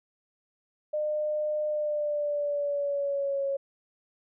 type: tone with pitch glide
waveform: sine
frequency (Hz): 605 to 551.6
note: D#5 to C#5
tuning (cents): -49 to -9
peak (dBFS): -26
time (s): 0.93-3.57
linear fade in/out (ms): 10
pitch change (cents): -160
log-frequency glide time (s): 1.67-3.46
effects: none